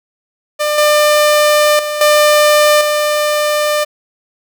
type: tone with level steps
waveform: sawtooth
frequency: 598 Hz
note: D5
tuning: 31 cents sharp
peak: -9 / -4 / -13 / -3 / -8 dBFS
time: 0.59-3.85 s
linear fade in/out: 20 ms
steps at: 0.78 / 1.79 / 2.01 / 2.81 s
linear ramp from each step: 2 ms
effects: none